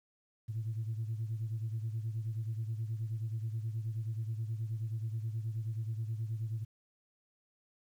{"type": "beating tone pair", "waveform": "sine", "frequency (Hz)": [110, 119.4], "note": ["A2", "A#2"], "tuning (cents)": [0, 42], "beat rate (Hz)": 9.4, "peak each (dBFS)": [-34, -40], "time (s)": [0.48, 6.65], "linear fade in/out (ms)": 20, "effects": ["tanh soft clip ceiling -29 dBFS", "11-bit"]}